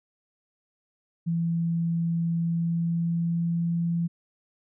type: tone with pitch glide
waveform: sine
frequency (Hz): 167.6 to 169.35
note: E3 to E3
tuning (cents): +29 to +47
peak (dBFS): -23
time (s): 1.26-4.08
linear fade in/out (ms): 20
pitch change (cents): +18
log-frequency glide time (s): 2.36-3.74
effects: none